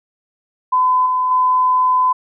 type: tone with level steps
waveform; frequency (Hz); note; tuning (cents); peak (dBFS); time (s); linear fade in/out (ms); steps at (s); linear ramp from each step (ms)
sine; 1013; B5; +44; -11 / -14 / -11; 0.72-2.13; 10; 1.06 / 1.31; 2
effects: none